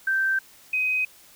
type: tone pair in turn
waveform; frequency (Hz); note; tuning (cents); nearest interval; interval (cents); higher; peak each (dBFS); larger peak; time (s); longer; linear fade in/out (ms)
sine; 1561 / 2515; G6 / D#7; -8 / +18; minor sixth; 826; second; -20 / -21; first; 0.07-0.39 / 0.73-1.05; neither; 5
effects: white hiss -52 dBFS RMS until 1.35 s